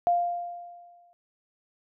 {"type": "tone with exponential decay", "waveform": "sine", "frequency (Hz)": 698.5, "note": "F5", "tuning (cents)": 0, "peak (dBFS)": -18, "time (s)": [0.07, 1.13], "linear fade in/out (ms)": 0, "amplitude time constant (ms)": 230, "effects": []}